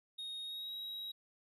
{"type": "tone with pitch glide", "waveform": "triangle", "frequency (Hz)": [3729, 3834], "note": ["A#7", "A#7"], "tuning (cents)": [0, 48], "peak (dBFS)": -40, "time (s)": [0.18, 1.12], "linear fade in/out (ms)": 10, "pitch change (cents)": 48, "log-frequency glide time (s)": [0.43, 0.73], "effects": []}